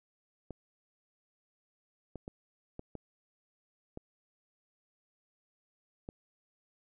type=clicks; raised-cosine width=2 ms; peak=-28 dBFS; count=7; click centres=0.507 / 2.157 / 2.279 / 2.794 / 2.953 / 3.974 / 6.089 s; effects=none